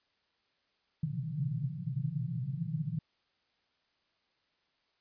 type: band-pass noise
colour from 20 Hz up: pink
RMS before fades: -35 dBFS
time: 1.03-2.99 s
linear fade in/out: 5 ms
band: 120 to 170 Hz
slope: 96 dB/octave
effects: white hiss -75 dBFS RMS until 5 s + resampled to 11025 Hz